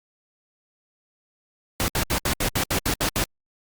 pink noise bursts, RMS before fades -23 dBFS, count 10, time 1.8-3.24 s, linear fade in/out 0 ms, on 81 ms, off 70 ms, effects Opus 48 kbps

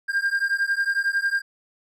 triangle beating tone pair, 1597 / 1608 Hz, G6 / G6, +32 / +44 cents, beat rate 11 Hz, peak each -22 dBFS, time 0.08-1.42 s, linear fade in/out 20 ms, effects none

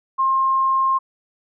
sine tone, 1064 Hz, C6, 29 cents sharp, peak -15 dBFS, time 0.18-0.99 s, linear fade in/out 20 ms, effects none

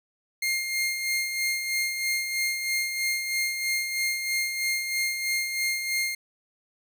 sawtooth tone with tremolo, 2121 Hz, C7, 23 cents sharp, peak -20 dBFS, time 0.42-6.15 s, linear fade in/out 5 ms, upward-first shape sine, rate 3.1 Hz, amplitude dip 50%, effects none

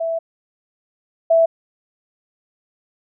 sine tone pair in turn, 659.3 / 659.3 Hz, E5 / E5, 0 / 0 cents, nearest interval unison, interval 0 cents, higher neither, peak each -19 / -10 dBFS, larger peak second, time 0-0.19 / 1.3-1.46 s, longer first, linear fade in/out 10 ms, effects none

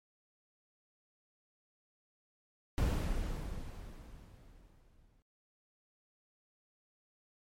brown noise with exponential decay, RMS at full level -29 dBFS, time 2.78-5.22 s, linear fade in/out 0 ms, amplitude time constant 530 ms, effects MP3 64 kbps

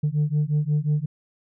sine beating tone pair, 146.83 / 152.43 Hz, D3 / D#3, 0 / -35 cents, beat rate 5.6 Hz, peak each -21 / -21 dBFS, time 0.03-1.06 s, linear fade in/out 10 ms, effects tanh soft clip ceiling -16 dBFS

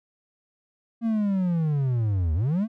triangle linear two-way sweep, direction down then up, 233.1 to 74.9 to 233.1 Hz, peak -19 dBFS, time 1.01-2.68 s, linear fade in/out 50 ms, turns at 2.34 s, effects none

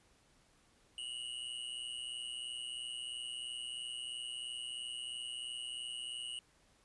square tone with amplitude modulation, 2897 Hz, F#7, 37 cents flat, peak -38 dBFS, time 0.98-6.39 s, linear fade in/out 2 ms, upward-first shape sine, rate 123 Hz, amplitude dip 75%, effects pink hiss -69 dBFS RMS until 6.84 s + resampled to 24000 Hz

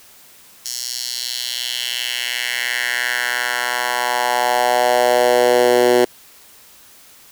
10% pulse tone with high-pass filter sweep, 122.8 Hz, B2, 9 cents flat, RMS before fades -18 dBFS, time 0.65-6.05 s, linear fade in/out 5 ms, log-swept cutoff 5600 to 370 Hz, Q 2.4, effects white hiss -46 dBFS RMS until 7.31 s

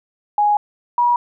sine tone pair in turn, 830.6 / 963.4 Hz, G#5 / B5, 0 / -43 cents, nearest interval minor third, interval 257 cents, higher second, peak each -12 dBFS, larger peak neither, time 0.38-0.57 / 0.98-1.16 s, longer first, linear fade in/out 2 ms, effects none

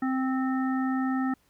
harmonic tone, 261.6 Hz, C4, in tune, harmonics 1 / 3 / 5 / 7, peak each -25 / -35 / -36 / -39 dBFS, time 0.02-1.34 s, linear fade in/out 5 ms, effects pink hiss -67 dBFS RMS until 1.49 s

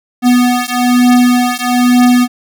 square beating tone pair, 246.1 / 247.2 Hz, B3 / B3, -6 / +2 cents, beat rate 1.1 Hz, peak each -11 dBFS, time 0.22-2.28 s, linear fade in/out 50 ms, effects none

